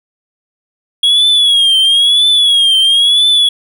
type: tone with vibrato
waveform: triangle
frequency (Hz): 3316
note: G#7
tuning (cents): -3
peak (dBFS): -5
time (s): 1.03-3.49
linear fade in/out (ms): 5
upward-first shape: triangle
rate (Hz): 1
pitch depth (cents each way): 110
effects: none